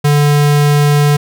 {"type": "tone", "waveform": "square", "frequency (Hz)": 146.2, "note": "D3", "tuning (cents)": -7, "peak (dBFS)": -8, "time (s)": [0.04, 1.17], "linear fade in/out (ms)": 10, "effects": []}